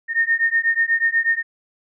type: beating tone pair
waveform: sine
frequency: 1829 / 1837.2 Hz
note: A#6 / A#6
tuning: -33 / -26 cents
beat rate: 8.2 Hz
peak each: -19 / -19 dBFS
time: 0.08-1.43 s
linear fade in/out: 50 ms
effects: none